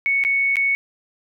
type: tone with dropouts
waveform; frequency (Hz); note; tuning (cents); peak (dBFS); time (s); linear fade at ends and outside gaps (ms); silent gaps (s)
sine; 2217; C#7; 0; -16; 0.06-0.75; 0; 0.238-0.249 / 0.557-0.568
effects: none